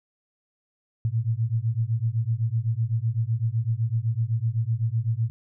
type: beating tone pair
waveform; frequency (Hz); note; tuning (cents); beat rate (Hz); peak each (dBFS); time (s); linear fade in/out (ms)
sine; 110 / 117.9; A2 / A#2; 0 / +20; 7.9; -25; 1.05-5.3; 0
effects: none